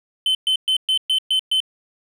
triangle tone bursts, 3063 Hz, G7, 41 cents flat, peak -14 dBFS, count 7, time 0.26-1.603 s, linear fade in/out 2 ms, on 89 ms, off 120 ms, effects none

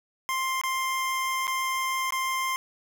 25% pulse tone with dropouts, 1051 Hz, C6, 7 cents sharp, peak -22 dBFS, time 0.29-2.56 s, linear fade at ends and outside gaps 0 ms, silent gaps 0.614-0.636 / 1.47-1.478 / 2.106-2.123 s, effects none

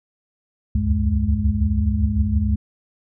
sine tone cluster, 66.9 / 73.8 / 79.3 / 97.8 / 210.4 Hz, C2 / D2 / D#2 / G2 / G#3, +39 / +9 / +33 / -4 / +23 cents, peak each -23 dBFS, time 0.75-2.56 s, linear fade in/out 5 ms, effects none

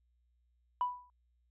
sine tone with exponential decay, 987.8 Hz, B5, in tune, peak -25 dBFS, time 0.81-1.1 s, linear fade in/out 1 ms, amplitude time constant 63 ms, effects tanh soft clip ceiling -24 dBFS + added 60 Hz sine -70 dBFS peak until 1.5 s

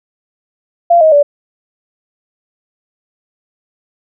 sine tone with pitch steps, 688 / 630.9 / 578.5 Hz, F5 / D#5 / D5, -26 / +24 / -26 cents, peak -4 dBFS, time 0.9-1.23 s, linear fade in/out 10 ms, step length 110 ms, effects none

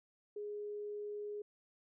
sine tone, 415.3 Hz, G#4, in tune, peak -40 dBFS, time 0.36-1.42 s, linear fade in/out 5 ms, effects none

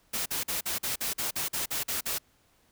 white noise bursts, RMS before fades -31 dBFS, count 12, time 0.13-2.185 s, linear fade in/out 10 ms, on 130 ms, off 45 ms, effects pink hiss -66 dBFS RMS until 2.71 s

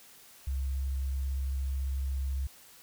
sine tone with vibrato, 67.2 Hz, C2, 47 cents sharp, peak -29 dBFS, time 0.47-2.47 s, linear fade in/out 5 ms, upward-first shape square, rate 18 Hz, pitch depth 17 cents each way, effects white hiss -55 dBFS RMS until 2.82 s

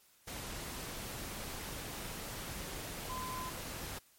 sine tone in noise, 1021 Hz, C6, 43 cents flat, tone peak -40 dBFS, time 3.09-3.5 s, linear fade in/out 10 ms, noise pink, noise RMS -43 dBFS, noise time 0.27-3.99 s, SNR 0 dB, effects white hiss -66 dBFS RMS until 4.18 s + MP3 64 kbps

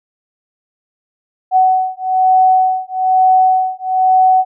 sine beating tone pair, 748 / 749.1 Hz, F#5 / F#5, +19 / +21 cents, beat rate 1.1 Hz, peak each -12 dBFS, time 1.51-4.45 s, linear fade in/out 50 ms, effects none

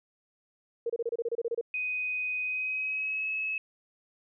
sine tone bursts, 466.2 Hz, A#4, in tune, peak -27 dBFS, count 12, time 0.86-1.612 s, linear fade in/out 5 ms, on 37 ms, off 28 ms
sine tone with pitch glide, 2500 to 2581 Hz, D#7 to E7, +8 to -37 cents, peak -29 dBFS, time 1.74-3.58 s, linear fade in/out 2 ms, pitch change +55 cents, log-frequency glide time 2.43-3.29 s
effects none

